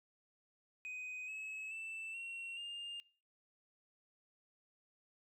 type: tone with pitch steps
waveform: sine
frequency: 2504 / 2577 / 2653 / 2731 / 2811 Hz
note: D#7 / E7 / E7 / F7 / F7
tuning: +10 / -40 / +10 / -39 / +11 cents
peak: -40 dBFS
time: 0.85-3 s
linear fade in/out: 0 ms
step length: 430 ms
effects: noise-tail reverb RT60 0.5 s tail -26 dB re dry + tanh soft clip ceiling -42 dBFS